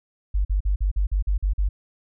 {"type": "tone bursts", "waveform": "sine", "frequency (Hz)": 49, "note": "G1", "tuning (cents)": 0, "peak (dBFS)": -18, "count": 9, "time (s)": [0.34, 1.69], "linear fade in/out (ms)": 10, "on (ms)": 110, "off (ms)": 45, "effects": []}